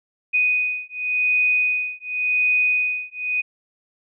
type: beating tone pair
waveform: sine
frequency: 2489 / 2489.9 Hz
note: D#7 / D#7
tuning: 0 / +1 cents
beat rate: 0.9 Hz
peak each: -21 / -21 dBFS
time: 0.33-3.42 s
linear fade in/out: 20 ms
effects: none